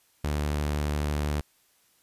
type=tone; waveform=sawtooth; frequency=74 Hz; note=D2; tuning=14 cents sharp; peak=-22 dBFS; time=0.24-1.41 s; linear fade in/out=5 ms; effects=white hiss -65 dBFS RMS until 2.02 s + resampled to 32000 Hz